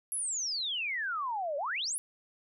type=exponential two-way sweep; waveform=sine; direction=down then up; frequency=11370 to 548 to 11370 Hz; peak=-31 dBFS; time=0.12-1.98 s; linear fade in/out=0 ms; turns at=1.57 s; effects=none